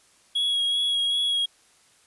triangle tone with vibrato, 3322 Hz, G#7, in tune, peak -20 dBFS, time 0.35-1.46 s, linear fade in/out 10 ms, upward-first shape sine, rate 2.6 Hz, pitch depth 19 cents each way, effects white hiss -59 dBFS RMS until 2.06 s + resampled to 24000 Hz

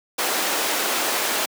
pink high-pass noise, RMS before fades -23 dBFS, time 0.18-1.46 s, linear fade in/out 10 ms, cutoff 410 Hz, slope 12 dB/octave, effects high-pass 200 Hz 12 dB/octave

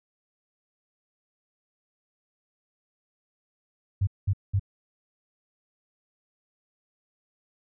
sine tone bursts, 98 Hz, G2, in tune, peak -20 dBFS, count 3, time 4.01-4.596 s, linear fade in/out 10 ms, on 62 ms, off 200 ms, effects none

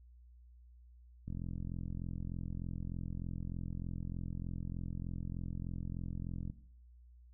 click train, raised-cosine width 5 ms, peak -29 dBFS, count 227, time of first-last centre 1.28-6.499 s, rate 43.3 Hz, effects noise-tail reverb RT60 0.7 s tail -18 dB re dry + added 60 Hz sine -56 dBFS peak until 7.33 s

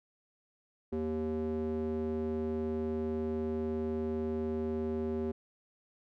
square tone with band-pass filter, 78.1 Hz, D#2, 7 cents sharp, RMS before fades -34 dBFS, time 0.92-5.32 s, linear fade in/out 10 ms, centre 330 Hz, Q 4.2, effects none

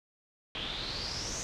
pink noise with low-pass filter sweep, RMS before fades -37 dBFS, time 0.55-1.43 s, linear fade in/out 0 ms, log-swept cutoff 3200 to 6500 Hz, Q 7.3, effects none

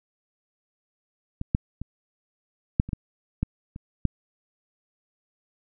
clicks, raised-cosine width 5 ms, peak -17 / -8 / -20 / -6 / -23 / -14 / -11 / -25 / -8 dBFS, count 9, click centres 1.414 / 1.549 / 1.816 / 2.799 / 2.89 / 2.932 / 3.43 / 3.761 / 4.053 s, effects none

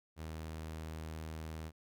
sawtooth tone, 79.3 Hz, D#2, 33 cents sharp, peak -38 dBFS, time 0.16-1.72 s, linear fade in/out 50 ms, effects none

